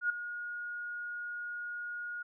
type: tone with ADSR envelope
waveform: sine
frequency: 1438 Hz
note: F#6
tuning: 50 cents flat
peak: -25 dBFS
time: 0.01-2.23 s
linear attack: 88 ms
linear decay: 6 ms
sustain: -12 dB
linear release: 11 ms
effects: none